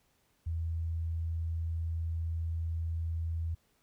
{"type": "tone", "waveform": "sine", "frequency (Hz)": 82.3, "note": "E2", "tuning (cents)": -2, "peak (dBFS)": -31, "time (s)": [0.46, 3.55], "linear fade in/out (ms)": 10, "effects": ["pink hiss -72 dBFS RMS until 3.82 s"]}